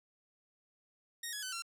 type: tone with pitch steps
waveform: 10% pulse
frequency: 1864.7 / 1680.6 / 1514.6 / 1365 Hz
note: A#6 / G#6 / F#6 / F6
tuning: 0 / +20 / +40 / -40 cents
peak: -30 dBFS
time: 1.23-1.622 s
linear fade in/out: 5 ms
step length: 98 ms
effects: none